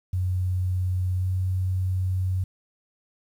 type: tone with pitch glide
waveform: sine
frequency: 91.7 to 92.87 Hz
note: F#2 to F#2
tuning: -15 to +7 cents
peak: -22 dBFS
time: 0.13-2.44 s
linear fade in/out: 5 ms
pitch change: +22 cents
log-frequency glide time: 1.19-1.25 s
effects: 9-bit